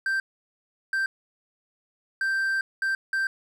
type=tone bursts at uneven times; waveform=triangle; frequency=1568 Hz; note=G6; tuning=in tune; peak=-21 dBFS; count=5; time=0.06-0.2 / 0.93-1.06 / 2.21-2.61 / 2.82-2.95 / 3.13-3.27 s; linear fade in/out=2 ms; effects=none